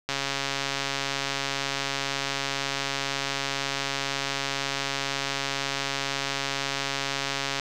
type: click train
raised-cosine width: 0.2 ms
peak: -10 dBFS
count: 1037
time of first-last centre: 0.09-7.597 s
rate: 138 Hz
effects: none